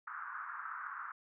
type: band-pass noise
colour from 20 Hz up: white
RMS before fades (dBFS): -44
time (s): 0.07-1.12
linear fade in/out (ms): 5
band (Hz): 1100 to 1500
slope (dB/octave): 48
effects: none